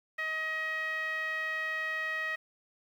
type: tone with low-pass filter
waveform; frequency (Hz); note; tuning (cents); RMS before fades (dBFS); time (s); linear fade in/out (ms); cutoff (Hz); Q
5% pulse; 632; D#5; +27; -34; 0.18-2.36; 10; 2000; 5.2
effects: 10-bit